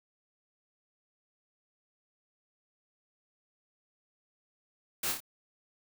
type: noise with echo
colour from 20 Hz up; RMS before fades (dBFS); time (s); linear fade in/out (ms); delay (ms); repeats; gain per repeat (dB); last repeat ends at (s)
white; -33; 5.03-5.12; 5; 28; 3; -4; 5.204
effects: none